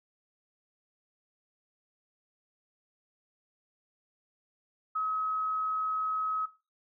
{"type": "tone", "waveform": "sine", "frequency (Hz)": 1277, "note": "D#6", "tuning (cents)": 45, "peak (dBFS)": -28, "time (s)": [4.95, 6.46], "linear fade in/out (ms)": 10, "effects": ["noise-tail reverb RT60 0.3 s tail -17 dB re dry"]}